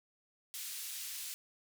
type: band-pass noise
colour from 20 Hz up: white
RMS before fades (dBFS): -43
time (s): 0.54-1.34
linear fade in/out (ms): 0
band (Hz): 2500 to 16000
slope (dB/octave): 12
effects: none